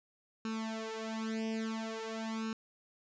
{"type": "tone with flanger", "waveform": "sawtooth", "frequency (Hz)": 222.1, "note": "A3", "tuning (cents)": 16, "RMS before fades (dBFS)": -38, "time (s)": [0.45, 2.53], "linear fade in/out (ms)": 2, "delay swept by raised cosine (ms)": [0.74, 4.14], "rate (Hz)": 0.49, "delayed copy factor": 0.95, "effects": ["resampled to 16000 Hz"]}